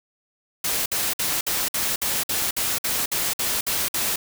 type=noise bursts; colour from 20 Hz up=white; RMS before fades=-24 dBFS; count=13; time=0.64-4.16 s; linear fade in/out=5 ms; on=220 ms; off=55 ms; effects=none